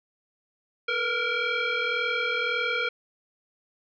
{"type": "tone with frequency modulation", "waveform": "sine", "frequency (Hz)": 446.1, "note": "A4", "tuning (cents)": 24, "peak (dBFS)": -24, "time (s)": [0.88, 2.89], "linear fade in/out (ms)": 5, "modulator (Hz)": 934, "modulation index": 2.9, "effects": []}